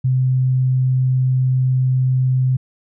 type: tone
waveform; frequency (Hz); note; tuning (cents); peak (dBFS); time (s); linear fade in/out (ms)
sine; 129.1; C3; -23; -13; 0.04-2.57; 10
effects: none